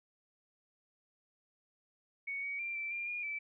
sine tone with pitch steps, 2227 / 2250 / 2370 / 2334 / 2390 / 2428 / 2318 Hz, C#7 / C#7 / D7 / D7 / D7 / D#7 / D7, +7 / +25 / +15 / -11 / +30 / -43 / -23 cents, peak -36 dBFS, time 2.27-3.39 s, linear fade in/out 10 ms, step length 160 ms, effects none

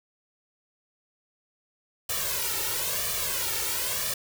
white noise with flanger, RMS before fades -29 dBFS, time 2.09-4.14 s, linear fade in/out 5 ms, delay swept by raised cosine 1.7 to 2.22 ms, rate 1 Hz, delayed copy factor +0.9, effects none

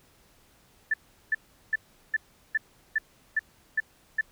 sine tone bursts, 1760 Hz, A6, in tune, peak -21 dBFS, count 9, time 0.91-4.211 s, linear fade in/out 5 ms, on 29 ms, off 380 ms, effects pink hiss -61 dBFS RMS until 4.31 s

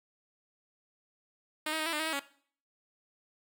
5% pulse tone with pitch steps, 307.7 / 317.4 / 311.1 / 331.7 / 301.3 / 317.2 / 320.5 / 280 Hz, D#4 / D#4 / D#4 / E4 / D4 / D#4 / E4 / C#4, -19 / +35 / 0 / +11 / +44 / +33 / -49 / +18 cents, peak -20 dBFS, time 1.66-2.196 s, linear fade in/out 5 ms, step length 67 ms, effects noise-tail reverb RT60 0.5 s tail -17 dB re dry

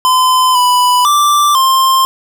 square tone with pitch steps, 1022 / 991 / 1174 / 1055 Hz, C6 / B5 / D6 / C6, -41 / +6 / -1 / +14 cents, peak -8 dBFS, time 0.05-2.05 s, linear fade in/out 0 ms, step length 500 ms, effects none

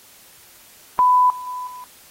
sine tone with level steps, 998 Hz, B5, 18 cents sharp, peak -11 / -29 / -26 / -33 dBFS, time 0.99-1.84 s, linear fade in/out 0 ms, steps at 1.3 / 1.47 / 1.67 s, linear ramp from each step 2 ms, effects white hiss -48 dBFS RMS until 2.1 s + AAC 48 kbps

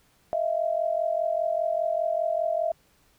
sine tone pair together, 635 / 680 Hz, D#5 / F5, +35 / -46 cents, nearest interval minor second, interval 119 cents, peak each -26 dBFS, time 0.33-2.72 s, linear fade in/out 0 ms, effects pink hiss -63 dBFS RMS until 3.18 s

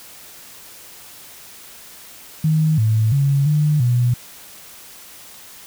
sine tone with pitch steps, 156.6 / 109.9 / 139.5 / 150.3 / 122.1 Hz, D#3 / A2 / C#3 / D3 / B2, +11 / -2 / +11 / +40 / -19 cents, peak -13 dBFS, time 2.44-4.14 s, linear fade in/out 5 ms, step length 340 ms, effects white hiss -41 dBFS RMS until 5.66 s

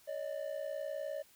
triangle ring-modulated tone, 594 Hz, D5, 20 cents sharp, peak -32 dBFS, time 0.07-1.23 s, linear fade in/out 20 ms, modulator 29.9 Hz, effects white hiss -64 dBFS RMS until 1.35 s

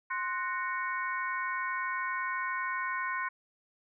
harmonic tone with a mistuned harmonic, 370 Hz, F#4, in tune, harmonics 3 / 4 / 5 / 6, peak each -34 / -36 / -38 / -40 dBFS, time 0.1-3.29 s, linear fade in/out 10 ms, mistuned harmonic 3, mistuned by -100 cents, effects none

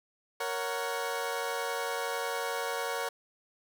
20% pulse chord, F# major, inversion first, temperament equal with one note detuned, 466.2 / 557.3 / 740 Hz, A#4 / C#5 / F#5, 0 / +9 / 0 cents, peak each -30 / -31 / -33 dBFS, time 0.4-3.09 s, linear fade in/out 5 ms, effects none

